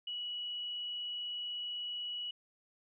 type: tone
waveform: sine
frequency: 2931 Hz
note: F#7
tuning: 17 cents flat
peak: -37 dBFS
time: 0.07-2.31 s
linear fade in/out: 5 ms
effects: none